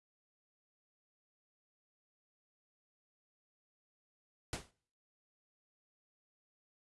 pink noise with exponential decay, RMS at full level -36 dBFS, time 4.53-4.71 s, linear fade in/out 1 ms, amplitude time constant 39 ms, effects noise-tail reverb RT60 0.6 s tail -26 dB re dry + resampled to 24000 Hz

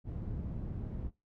white low-pass noise, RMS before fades -39 dBFS, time 0.04-1.11 s, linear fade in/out 50 ms, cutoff 140 Hz, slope 12 dB/octave, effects noise-tail reverb RT60 0.2 s tail -17 dB re dry

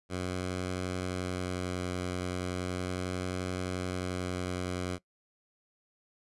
10% pulse tone with vibrato, 91 Hz, F#2, 28 cents flat, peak -24 dBFS, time 0.09-4.99 s, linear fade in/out 50 ms, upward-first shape sine, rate 0.37 Hz, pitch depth 11 cents each way, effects noise-tail reverb RT60 0.1 s tail -19 dB re dry + resampled to 24000 Hz

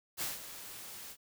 white noise with ADSR envelope, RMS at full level -35 dBFS, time 0.17-1.17 s, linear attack 44 ms, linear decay 170 ms, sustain -12 dB, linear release 62 ms, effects none

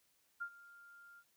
sine tone with ADSR envelope, 1399 Hz, F6, 3 cents sharp, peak -37 dBFS, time 0.4-1.24 s, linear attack 19 ms, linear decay 72 ms, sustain -19 dB, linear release 58 ms, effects white hiss -75 dBFS RMS until 1.36 s

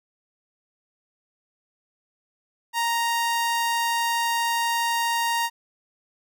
sawtooth tone, 932.3 Hz, A#5, in tune, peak -18 dBFS, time 2.73-5.5 s, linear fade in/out 50 ms, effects none

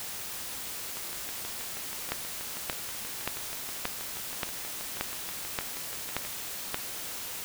two click trains, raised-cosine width 0.3 ms, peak -12 / -23 dBFS, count 9 / 34, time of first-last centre 2.12-6.744 / 0.97-6.25 s, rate 1.73 / 6.25 Hz, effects white hiss -38 dBFS RMS until 7.44 s

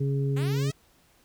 harmonic tone, 138.3 Hz, C#3, 4 cents flat, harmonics 1 / 2 / 3, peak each -24 / -36 / -33 dBFS, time 0-0.71 s, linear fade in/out 10 ms
5% pulse linear sweep, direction up, 243.8 to 659.3 Hz, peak -26 dBFS, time 0.36-0.72 s, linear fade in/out 10 ms
effects pink hiss -62 dBFS RMS until 1.24 s

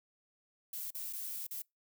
violet noise with dropouts, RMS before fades -41 dBFS, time 0.73-1.62 s, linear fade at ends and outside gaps 5 ms, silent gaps 0.907-0.947 / 1.128-1.132 / 1.468-1.509 s, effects noise-tail reverb RT60 0.2 s tail -26 dB re dry

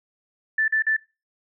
sine tone bursts, 1760 Hz, A6, in tune, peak -18 dBFS, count 3, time 0.58-0.966 s, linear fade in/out 5 ms, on 100 ms, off 43 ms, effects noise-tail reverb RT60 0.3 s tail -23 dB re dry

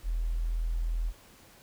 sine tone, 41.2 Hz, E1, in tune, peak -27 dBFS, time 0.03-1.13 s, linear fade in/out 50 ms, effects pink hiss -56 dBFS RMS until 1.62 s

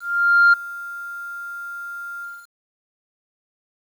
sine tone with ADSR envelope, 1396.9 Hz, F6, in tune, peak -7 dBFS, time 0-2.48 s, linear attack 530 ms, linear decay 12 ms, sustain -22 dB, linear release 240 ms, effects tanh soft clip ceiling -7 dBFS + 8-bit

